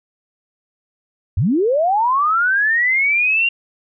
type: linear sweep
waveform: sine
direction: up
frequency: 71.7 to 2794 Hz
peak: -13 dBFS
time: 1.37-3.49 s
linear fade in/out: 5 ms
effects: none